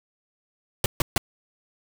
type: noise bursts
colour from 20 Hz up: pink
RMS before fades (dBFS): -21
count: 3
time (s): 0.84-1.18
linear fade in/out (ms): 2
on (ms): 20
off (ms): 140
effects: none